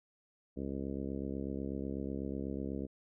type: harmonic tone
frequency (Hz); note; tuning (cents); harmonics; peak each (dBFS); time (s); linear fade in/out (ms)
68.1; C#2; -30; 1 / 2 / 3 / 4 / 5 / 6 / 7 / 8 / 9; -44 / -47 / -41 / -41 / -45 / -46 / -47 / -54 / -54; 0.56-2.87; 20
effects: none